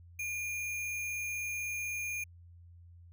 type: tone with sample-and-hold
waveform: sine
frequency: 2412 Hz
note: D7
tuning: 46 cents sharp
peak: -34 dBFS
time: 0.19-2.24 s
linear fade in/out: 5 ms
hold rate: 8820 Hz
effects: added 86 Hz sine -52 dBFS peak until 3.12 s